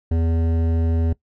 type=tone with hard clipping; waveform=sine; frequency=82.41 Hz; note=E2; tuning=in tune; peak=-19 dBFS; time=0.11-1.13 s; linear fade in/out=5 ms; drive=13 dB; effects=noise-tail reverb RT60 0.1 s tail -20 dB re dry